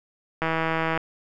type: click train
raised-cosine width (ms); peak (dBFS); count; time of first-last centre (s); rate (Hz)
0.5; -10; 91; 0.42-0.976; 162
effects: none